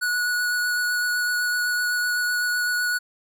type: tone with vibrato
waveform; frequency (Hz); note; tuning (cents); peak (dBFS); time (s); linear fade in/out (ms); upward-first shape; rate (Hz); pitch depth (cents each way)
square; 1465; F#6; -18; -22; 0.01-2.99; 20; sine; 7.9; 11
effects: none

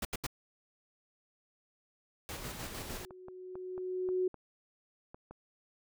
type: noise bursts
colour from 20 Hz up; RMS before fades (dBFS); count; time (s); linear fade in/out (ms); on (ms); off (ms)
pink; -36; 3; 0.02-0.267; 5; 31; 77
type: noise with tremolo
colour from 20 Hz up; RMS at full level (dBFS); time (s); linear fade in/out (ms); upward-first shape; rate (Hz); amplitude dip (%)
pink; -41; 2.29-3.05; 0; square; 6.6; 35
type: tone with exponential growth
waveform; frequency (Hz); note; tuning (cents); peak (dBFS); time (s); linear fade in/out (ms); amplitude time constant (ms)
sine; 368.4; F#4; -7; -27; 2.3-4.28; 5; 430
type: clicks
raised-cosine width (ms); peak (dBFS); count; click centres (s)
1; -34; 9; 2.65 / 3.108 / 3.284 / 3.555 / 3.779 / 4.089 / 4.343 / 5.145 / 5.31
effects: none

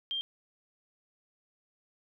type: tone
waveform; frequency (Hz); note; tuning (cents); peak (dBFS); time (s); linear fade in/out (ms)
sine; 3184; G7; +26; -31; 0.11-0.21; 0
effects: none

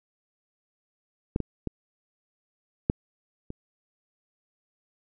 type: clicks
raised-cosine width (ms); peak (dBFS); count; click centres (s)
3; -12 / -15 / -16 / -8 / -23; 5; 1.361 / 1.403 / 1.673 / 2.899 / 3.504
effects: none

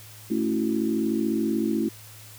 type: chord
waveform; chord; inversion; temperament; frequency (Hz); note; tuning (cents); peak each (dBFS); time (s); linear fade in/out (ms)
sine; F# minor seventh; first; equal with one note detuned; 220 / 275.9 / 329.6 / 370; A3 / C#4 / E4 / F#4; 0 / -8 / 0 / 0; -26 / -29 / -26 / -32; 0.3-1.89; 10
effects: added 107 Hz sine -47 dBFS peak until 2.38 s + white hiss -47 dBFS RMS until 2.38 s

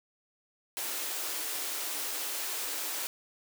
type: high-pass noise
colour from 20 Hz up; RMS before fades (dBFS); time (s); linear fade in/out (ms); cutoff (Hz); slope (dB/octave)
white; -35; 0.77-3.07; 0; 270; 96
effects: none

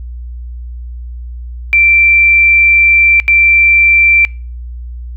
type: tone bursts at uneven times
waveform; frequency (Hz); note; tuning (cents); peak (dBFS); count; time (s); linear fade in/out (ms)
sine; 2349; D7; 0; -5; 2; 1.73-3.2 / 3.28-4.25; 0
effects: noise-tail reverb RT60 0.4 s tail -24 dB re dry + added 60 Hz sine -22 dBFS peak until 5.16 s

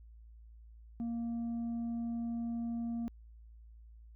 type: tone with tanh clipping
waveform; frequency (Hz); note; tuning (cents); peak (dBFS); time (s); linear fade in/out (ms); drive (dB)
sine; 233.1; A#3; 0; -35; 1-3.08; 0; 3
effects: added 56 Hz sine -52 dBFS peak until 4.15 s

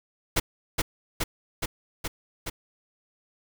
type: noise with echo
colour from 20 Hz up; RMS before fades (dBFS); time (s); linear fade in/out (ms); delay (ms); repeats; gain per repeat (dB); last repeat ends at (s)
pink; -22; 0.36-0.4; 10; 420; 5; -2; 2.5
effects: none

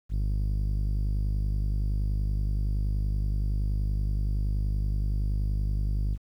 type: tone with low-pass filter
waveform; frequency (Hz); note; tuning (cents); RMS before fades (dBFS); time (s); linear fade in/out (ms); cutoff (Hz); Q
sawtooth; 50.6; G#1; -44; -27; 0.09-6.18; 50; 140; 0.66
effects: 10-bit

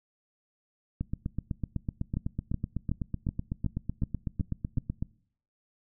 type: two click trains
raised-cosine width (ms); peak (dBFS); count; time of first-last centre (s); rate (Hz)
5; -17 / -18; 8 / 33; 2.17-4.782 / 1.01-5.025; 2.68 / 7.97
effects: noise-tail reverb RT60 0.6 s tail -23 dB re dry

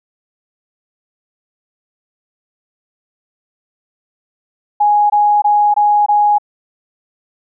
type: tone bursts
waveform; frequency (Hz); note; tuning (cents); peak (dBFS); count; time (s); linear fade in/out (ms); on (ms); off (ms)
sine; 830.6; G#5; 0; -8; 5; 4.8-6.384; 10; 300; 21
effects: none

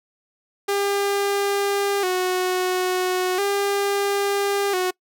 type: tone with vibrato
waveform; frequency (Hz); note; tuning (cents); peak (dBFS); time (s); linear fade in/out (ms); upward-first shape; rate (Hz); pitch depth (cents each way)
sawtooth; 383.7; G4; -37; -16; 0.68-4.91; 10; square; 0.37; 77
effects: noise-tail reverb RT60 0.1 s tail -24 dB re dry

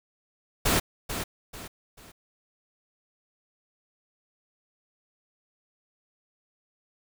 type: noise with echo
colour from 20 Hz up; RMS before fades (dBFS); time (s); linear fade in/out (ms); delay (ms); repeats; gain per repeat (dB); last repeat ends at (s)
pink; -23; 0.65-0.8; 10; 440; 3; -9; 2.12
effects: none

